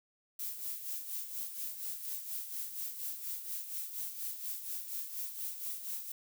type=noise with tremolo; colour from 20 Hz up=violet; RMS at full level=-38 dBFS; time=0.39-6.12 s; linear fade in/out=5 ms; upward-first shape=sine; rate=4.2 Hz; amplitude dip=60%; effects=none